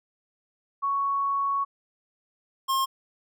sine / square tone pair in turn, 1112 / 1069.5 Hz, C#6 / C6, +5 / +38 cents, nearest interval minor second, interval 67 cents, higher first, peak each -23 dBFS, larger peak neither, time 0.82-1.65 / 2.68-2.86 s, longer first, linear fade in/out 20 ms, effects none

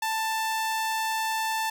sawtooth tone, 885 Hz, A5, 10 cents sharp, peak -22 dBFS, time 0.02-1.7 s, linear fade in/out 5 ms, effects none

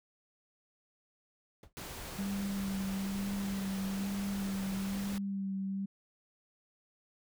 brown noise with exponential decay, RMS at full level -43 dBFS, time 1.63-1.73 s, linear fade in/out 2 ms, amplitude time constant 21 ms
pink noise, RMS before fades -44 dBFS, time 1.77-5.18 s, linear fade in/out 0 ms
sine tone with vibrato, 196 Hz, G3, in tune, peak -33 dBFS, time 2.18-5.86 s, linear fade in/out 10 ms, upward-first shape sine, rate 1.1 Hz, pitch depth 24 cents each way
effects none

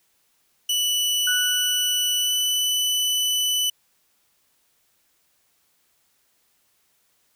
sawtooth tone with pitch glide, 2965 to 2987 Hz, F#7 to F#7, +3 to +16 cents, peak -17 dBFS, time 0.69-3.7 s, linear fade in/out 5 ms, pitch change +13 cents, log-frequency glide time 2.19-2.32 s
sine tone with exponential decay, 1478 Hz, F#6, 2 cents flat, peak -21 dBFS, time 1.27-2.7 s, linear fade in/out 5 ms, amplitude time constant 310 ms
effects white hiss -66 dBFS RMS until 7.35 s

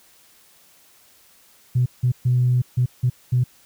sine tone bursts at uneven times, 124.6 Hz, B2, 16 cents sharp, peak -14 dBFS, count 6, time 1.75-1.86 / 2.03-2.12 / 2.25-2.62 / 2.77-2.86 / 3.03-3.1 / 3.32-3.44 s, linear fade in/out 10 ms, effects tanh soft clip ceiling -10 dBFS + white hiss -54 dBFS RMS until 3.65 s

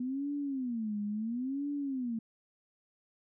sine tone with vibrato, 243.8 Hz, B3, 22 cents flat, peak -32 dBFS, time 0-2.19 s, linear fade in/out 5 ms, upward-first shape sine, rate 0.73 Hz, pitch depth 290 cents each way, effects none

